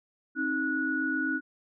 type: tone cluster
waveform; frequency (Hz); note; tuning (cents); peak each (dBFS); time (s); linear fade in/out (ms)
sine; 265.9 / 313.7 / 1466; C4 / D#4 / F#6; +28 / +14 / -16; -32 / -32 / -29; 0.35-1.41; 50
effects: none